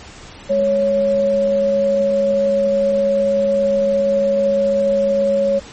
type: tone pair together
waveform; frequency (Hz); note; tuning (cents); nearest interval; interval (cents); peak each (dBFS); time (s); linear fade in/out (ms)
sine; 207.7 / 554.4; G#3 / C#5; 0 / 0; octave + perfect fourth; 1700; -23 / -13; 0.49-5.6; 20
effects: pink hiss -38 dBFS RMS until 5.72 s + MP3 32 kbps